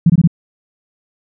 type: tone bursts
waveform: sine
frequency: 167.9 Hz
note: E3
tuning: 32 cents sharp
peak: -5 dBFS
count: 4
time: 0.06-0.275 s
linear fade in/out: 5 ms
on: 38 ms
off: 21 ms
effects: none